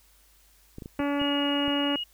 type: clicks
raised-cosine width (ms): 3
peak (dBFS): -26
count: 6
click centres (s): 0.784 / 0.822 / 0.859 / 1.001 / 1.216 / 1.68
type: harmonic tone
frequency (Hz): 285.4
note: D4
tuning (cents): -49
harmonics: 1 / 2 / 3 / 4 / 5 / 6 / 7 / 8 / 9 / 10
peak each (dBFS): -26 / -32 / -36 / -38 / -40 / -42 / -43 / -44 / -45 / -46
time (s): 0.99-1.96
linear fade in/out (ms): 2
type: tone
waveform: sine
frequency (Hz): 2883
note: F#7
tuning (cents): -46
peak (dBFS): -29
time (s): 1.19-2.04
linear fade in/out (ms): 10
effects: added 50 Hz sine -61 dBFS peak until 2.13 s + white hiss -61 dBFS RMS until 2.13 s